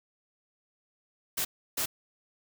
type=noise bursts at uneven times; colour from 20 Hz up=white; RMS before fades=-30 dBFS; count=2; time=1.37-1.45 / 1.77-1.86 s; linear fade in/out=10 ms; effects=none